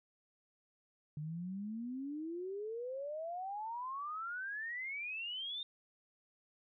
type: exponential sweep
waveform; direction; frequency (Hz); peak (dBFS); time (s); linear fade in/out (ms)
sine; up; 146.83 to 3674; -39; 1.17-5.63; 2
effects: none